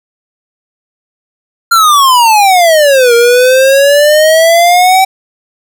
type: exponential two-way sweep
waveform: square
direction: down then up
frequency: 1396.9 to 466.2 to 771 Hz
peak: -4 dBFS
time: 1.71-5.05 s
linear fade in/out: 10 ms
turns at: 3.14 s
effects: none